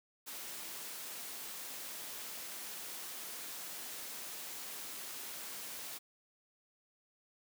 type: high-pass noise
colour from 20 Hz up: white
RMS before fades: -45 dBFS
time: 0.26-5.99 s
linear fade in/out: 20 ms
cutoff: 180 Hz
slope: 12 dB/octave
effects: none